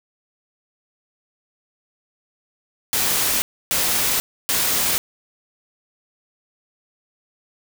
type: noise bursts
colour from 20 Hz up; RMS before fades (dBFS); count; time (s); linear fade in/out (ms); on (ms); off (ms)
white; -20; 3; 2.93-4.98; 0; 490; 290
effects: none